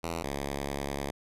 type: tone pair in turn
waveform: 5% pulse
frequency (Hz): 83.3 / 70.05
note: E2 / C#2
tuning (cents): +19 / +19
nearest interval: minor third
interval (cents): 300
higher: first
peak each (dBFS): -21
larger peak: neither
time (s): 0.03-0.23 / 0.23-1.11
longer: second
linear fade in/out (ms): 10
effects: resampled to 32000 Hz